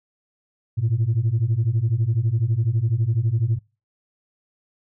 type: beating tone pair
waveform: sine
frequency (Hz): 107 / 119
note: A2 / A#2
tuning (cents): -48 / +36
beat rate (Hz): 12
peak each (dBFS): -20 / -19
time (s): 0.77-3.59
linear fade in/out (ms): 20
effects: noise-tail reverb RT60 0.3 s tail -24 dB re dry + tanh soft clip ceiling -14 dBFS